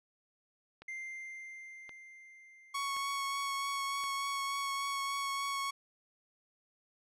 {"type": "click train", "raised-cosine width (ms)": 0.3, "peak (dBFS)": -34, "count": 4, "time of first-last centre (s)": [0.82, 4.039], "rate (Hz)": 0.932}
{"type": "tone with exponential decay", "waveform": "triangle", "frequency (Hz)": 2093, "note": "C7", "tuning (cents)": 0, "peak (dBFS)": -37, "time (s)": [0.88, 4.89], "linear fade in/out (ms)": 5, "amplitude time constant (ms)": 870}
{"type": "tone with vibrato", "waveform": "sawtooth", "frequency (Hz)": 1108.7, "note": "C#6", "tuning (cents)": 0, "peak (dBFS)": -30, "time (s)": [2.74, 5.71], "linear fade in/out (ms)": 10, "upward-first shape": "triangle", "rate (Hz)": 3.4, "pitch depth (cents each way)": 13}
{"effects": ["low-pass 11000 Hz 12 dB/octave"]}